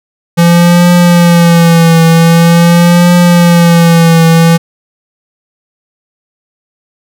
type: tone with vibrato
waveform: square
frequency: 170 Hz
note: F3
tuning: 46 cents flat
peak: -3 dBFS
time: 0.37-4.58 s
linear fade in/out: 20 ms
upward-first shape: triangle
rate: 0.45 Hz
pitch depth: 60 cents each way
effects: none